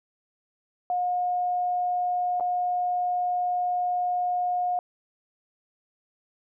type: tone with dropouts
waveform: sine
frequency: 718 Hz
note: F5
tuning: 48 cents sharp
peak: -23 dBFS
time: 0.9-4.79 s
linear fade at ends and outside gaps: 1 ms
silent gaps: 2.399-2.407 s
effects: none